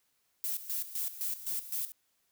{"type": "noise with tremolo", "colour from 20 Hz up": "violet", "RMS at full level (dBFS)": -34, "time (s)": [0.44, 1.92], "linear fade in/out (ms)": 0, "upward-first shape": "square", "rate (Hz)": 3.9, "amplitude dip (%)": 75, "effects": ["white hiss -75 dBFS RMS until 2.31 s"]}